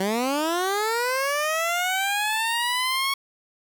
15% pulse linear sweep, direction up, 185 to 1107 Hz, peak -16 dBFS, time 0-3.14 s, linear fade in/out 5 ms, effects none

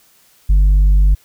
sine tone with tanh clipping, 49 Hz, G1, in tune, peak -8 dBFS, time 0.49-1.15 s, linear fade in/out 10 ms, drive 3 dB, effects white hiss -52 dBFS RMS until 1.24 s

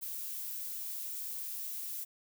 violet noise, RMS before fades -40 dBFS, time 0.01-2.05 s, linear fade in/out 20 ms, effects none

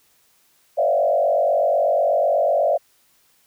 sine tone with frequency modulation, 622.3 Hz, D#5, in tune, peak -15 dBFS, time 0.77-2.78 s, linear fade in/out 20 ms, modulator 48.1 Hz, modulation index 1.7, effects white hiss -60 dBFS RMS until 3.46 s

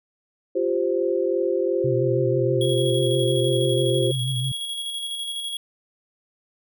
sine chord, F suspended second, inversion none, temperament equal, 349.2 / 392 / 523.3 Hz, F4 / G4 / C5, 0 / 0 / 0 cents, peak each -24 dBFS, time 0.55-4.12 s, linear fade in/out 10 ms
sine tone with vibrato, 127.6 Hz, C3, 43 cents flat, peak -23 dBFS, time 1.84-4.52 s, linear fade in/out 5 ms, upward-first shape triangle, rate 6.2 Hz, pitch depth 86 cents each way
square tone with tremolo, 3322 Hz, G#7, in tune, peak -27 dBFS, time 2.61-5.57 s, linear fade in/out 2 ms, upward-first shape square, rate 12 Hz, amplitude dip 30%
effects none

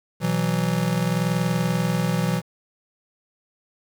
square chord, B suspended fourth, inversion none, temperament just, 123.47 / 164.63 / 185.21 Hz, B2 / E3 / F#3, 0 / -2 / +2 cents, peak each -28 / -24 / -26 dBFS, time 0.2-2.42 s, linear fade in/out 50 ms, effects 8-bit

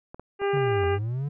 clicks, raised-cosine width 1 ms, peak -26 dBFS, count 5, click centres 0.145 / 0.196 / 0.417 / 0.573 / 0.837 s
harmonic tone, 399.9 Hz, G4, 35 cents sharp, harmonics 1 / 2 / 3 / 4 / 5 / 6 / 7, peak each -23 / -31 / -35 / -36 / -39 / -42 / -41 dBFS, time 0.39-0.99 s, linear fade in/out 50 ms
triangle linear two-way sweep, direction down then up, 148 to 84.6 to 148 Hz, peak -24 dBFS, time 0.53-1.29 s, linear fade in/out 10 ms, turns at 0.87 s
effects none

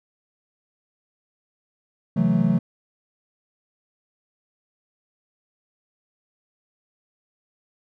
triangle chord, F# half-diminished seventh, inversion second, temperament equal with one note detuned, 133.48 / 164.81 / 185 / 220 Hz, C3 / E3 / F#3 / A3, +35 / 0 / 0 / 0 cents, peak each -25 / -20 / -19 / -20 dBFS, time 2.16-2.59 s, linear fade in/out 10 ms, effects none

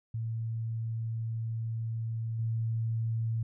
sine tone with level steps, 113.3 Hz, A#2, 49 cents flat, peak -31 / -28 dBFS, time 0.14-3.43 s, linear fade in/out 5 ms, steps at 2.39 s, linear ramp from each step 2 ms, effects none

